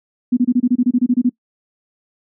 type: tone bursts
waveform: sine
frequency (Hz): 246.9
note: B3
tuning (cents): 0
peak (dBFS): -10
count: 13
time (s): 0.32-1.295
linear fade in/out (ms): 10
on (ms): 51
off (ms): 26
effects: noise-tail reverb RT60 0.1 s tail -23 dB re dry